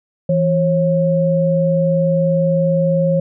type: tone pair together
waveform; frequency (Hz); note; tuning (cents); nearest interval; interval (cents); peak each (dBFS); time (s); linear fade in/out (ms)
sine; 165.97 / 543; E3 / C#5; +12 / -36; octave + major sixth; 2052; -15; 0.29-3.2; 5
effects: none